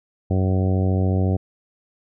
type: harmonic tone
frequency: 94 Hz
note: F#2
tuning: 28 cents sharp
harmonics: 1 / 2 / 3 / 4 / 5 / 6 / 7 / 8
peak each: -18 / -24 / -28 / -30 / -32 / -34 / -35 / -36 dBFS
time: 0.3-1.37 s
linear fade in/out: 10 ms
effects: none